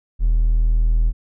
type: tone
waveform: triangle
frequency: 40.2 Hz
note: E1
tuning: 43 cents flat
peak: -10 dBFS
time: 0.19-1.13 s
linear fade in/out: 50 ms
effects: tanh soft clip ceiling -8 dBFS